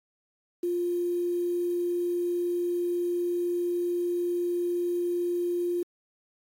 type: tone with quantisation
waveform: sine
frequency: 350.3 Hz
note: F4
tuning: 5 cents sharp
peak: -25 dBFS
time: 0.63-5.83 s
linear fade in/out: 5 ms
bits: 8
effects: AAC 48 kbps